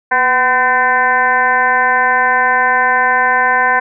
sine tone with frequency modulation, 1275 Hz, D#6, 42 cents sharp, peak -9 dBFS, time 0.11-3.8 s, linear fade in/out 10 ms, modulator 259 Hz, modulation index 2.4, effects none

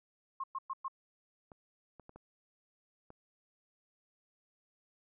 sine tone bursts, 1072 Hz, C6, 42 cents sharp, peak -35 dBFS, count 4, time 0.4-0.882 s, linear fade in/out 5 ms, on 38 ms, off 110 ms
clicks, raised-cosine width 1 ms, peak -38 dBFS, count 5, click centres 1.518 / 1.997 / 2.094 / 2.16 / 3.104 s
effects none

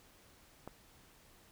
click, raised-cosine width 1 ms, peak -30 dBFS, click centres 0.676 s, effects pink hiss -63 dBFS RMS until 1.51 s

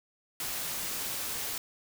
white noise, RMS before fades -35 dBFS, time 0.4-1.58 s, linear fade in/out 2 ms, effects none

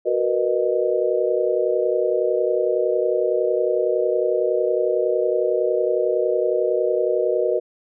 sine chord, B major seventh, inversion second, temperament just, 370.4 / 463 / 493.9 / 617.4 Hz, F#4 / A#4 / B4 / D#5, +2 / -12 / 0 / -14 cents, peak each -23 dBFS, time 0.05-7.6 s, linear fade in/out 20 ms, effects none

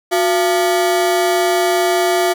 40% pulse ring-modulated tone, 523.3 Hz, C5, in tune, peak -9 dBFS, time 0.11-2.34 s, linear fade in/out 20 ms, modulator 159 Hz, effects none

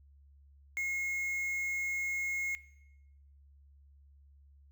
triangle tone with quantisation, 2160 Hz, C#7, 45 cents flat, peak -30 dBFS, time 0.77-2.55 s, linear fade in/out 0 ms, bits 8, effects noise-tail reverb RT60 0.9 s tail -19 dB re dry + added 70 Hz sine -57 dBFS peak until 4.71 s

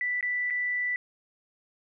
sine tone with dropouts, 1975.5 Hz, B6, in tune, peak -26 dBFS, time 0.01-0.96 s, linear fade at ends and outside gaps 1 ms, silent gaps 0.209-0.227 / 0.502-0.506 s, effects none

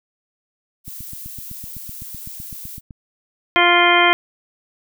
violet noise, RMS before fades -34 dBFS, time 0.84-2.81 s, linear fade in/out 50 ms
click train, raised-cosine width 5 ms, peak -24 dBFS, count 17, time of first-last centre 0.88-2.908 s, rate 7.89 Hz
harmonic tone, 349.2 Hz, F4, in tune, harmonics 1 / 2 / 3 / 4 / 5 / 6 / 7 / 9, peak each -20 / -18 / -18 / -20 / -22 / -17 / -22 / -20 dBFS, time 3.56-4.13 s, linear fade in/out 0 ms
effects none

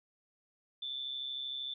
sine tone with amplitude modulation, 3520 Hz, A7, in tune, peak -34 dBFS, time 0.82-1.74 s, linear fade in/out 5 ms, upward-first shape sine, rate 133 Hz, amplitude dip 60%, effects none

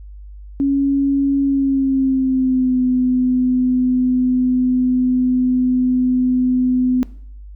sine tone with pitch glide, 277.2 to 252.7 Hz, C#4 to B3, 0 to +40 cents, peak -13 dBFS, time 0.6-7.03 s, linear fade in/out 0 ms, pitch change -160 cents, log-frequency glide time 1.42-2.81 s, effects noise-tail reverb RT60 0.6 s tail -19 dB re dry + added 50 Hz sine -33 dBFS peak until 7.55 s

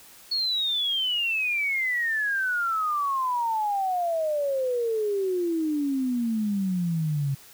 sine exponential sweep, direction down, 4391 to 135.1 Hz, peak -23 dBFS, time 0.31-7.35 s, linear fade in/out 10 ms, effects white hiss -50 dBFS RMS until 7.53 s

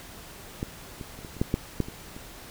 clicks, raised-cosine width 3 ms, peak -16 / -24 / -30 / -27 / -29 / -10 / -10 / -11 / -24 / -27 dBFS, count 10, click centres 0.629 / 1.012 / 1.19 / 1.248 / 1.367 / 1.415 / 1.541 / 1.803 / 1.885 / 2.165 s, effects pink hiss -45 dBFS RMS until 2.5 s

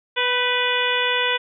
harmonic tone with a mistuned harmonic, 492.9 Hz, B4, 3 cents flat, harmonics 1 / 2 / 3 / 4 / 5 / 6 / 7, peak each -26 / -26 / -26 / -26 / -26 / -26 / -26 dBFS, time 0.16-1.38 s, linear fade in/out 20 ms, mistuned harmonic 3, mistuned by +35 cents, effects none

